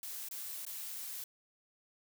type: noise with dropouts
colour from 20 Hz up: blue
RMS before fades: -43 dBFS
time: 0.03-1.24 s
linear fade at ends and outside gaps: 2 ms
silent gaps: 0.287-0.311 / 0.652-0.665 s
effects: none